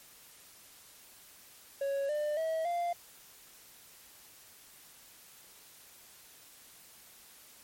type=tone with pitch steps; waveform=triangle; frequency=554.4 / 597.6 / 644.2 / 694.5 Hz; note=C#5 / D5 / E5 / F5; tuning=0 / +30 / -40 / -10 cents; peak=-28 dBFS; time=1.81-2.93 s; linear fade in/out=5 ms; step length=280 ms; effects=white hiss -56 dBFS RMS until 7.63 s + MP3 64 kbps